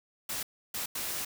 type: noise bursts at uneven times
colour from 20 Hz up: white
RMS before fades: -35 dBFS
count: 3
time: 0.29-0.43 / 0.74-0.86 / 0.95-1.25 s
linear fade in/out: 5 ms
effects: none